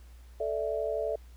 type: chord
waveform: sine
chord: A suspended fourth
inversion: none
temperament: equal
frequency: 440 / 587.3 / 659.3 Hz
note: A4 / D5 / E5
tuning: 0 / 0 / 0 cents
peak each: -33 dBFS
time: 0.4-1.16 s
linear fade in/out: 5 ms
effects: added 60 Hz sine -48 dBFS peak until 1.36 s + pink hiss -63 dBFS RMS until 1.36 s